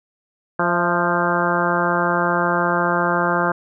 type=harmonic tone with a mistuned harmonic; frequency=174.61 Hz; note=F3; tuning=in tune; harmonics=1 / 2 / 3 / 4 / 5 / 6 / 7 / 8 / 9; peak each=-25 / -25 / -25 / -25 / -25 / -25 / -25 / -25 / -25 dBFS; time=0.59-3.52 s; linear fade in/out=5 ms; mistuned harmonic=4; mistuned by=-40 cents; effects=none